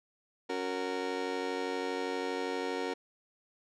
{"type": "chord", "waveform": "30% pulse", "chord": "F# major", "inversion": "second", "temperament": "just", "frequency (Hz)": [277.5, 370, 462.5], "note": ["C#4", "F#4", "A#4"], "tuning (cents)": [2, 0, -14], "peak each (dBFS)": [-36, -35, -33], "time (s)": [0.49, 2.94], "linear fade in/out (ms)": 10, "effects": ["low-pass 5000 Hz 12 dB/octave"]}